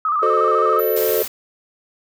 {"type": "tone with vibrato", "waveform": "sine", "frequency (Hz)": 1231, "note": "D#6", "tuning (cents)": -19, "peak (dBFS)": -16, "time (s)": [0.05, 0.8], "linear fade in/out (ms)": 2, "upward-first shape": "square", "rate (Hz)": 14, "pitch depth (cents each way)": 63}
{"type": "chord", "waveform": "triangle", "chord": "F# diminished seventh", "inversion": "none", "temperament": "equal with one note detuned", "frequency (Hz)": [370, 440, 523.3, 611.9], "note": ["F#4", "A4", "C5", "Eb5"], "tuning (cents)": [0, 0, 0, -29], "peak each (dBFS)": [-22, -17, -21, -22], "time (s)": [0.22, 1.23], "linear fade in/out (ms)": 10}
{"type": "tone", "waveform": "sine", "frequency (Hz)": 14000, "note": "A9", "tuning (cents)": -10, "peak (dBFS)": -24, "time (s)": [0.79, 1.25], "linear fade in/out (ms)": 2}
{"type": "noise", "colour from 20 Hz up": "white", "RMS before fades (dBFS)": -29, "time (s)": [0.96, 1.28], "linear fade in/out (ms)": 5}
{"effects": []}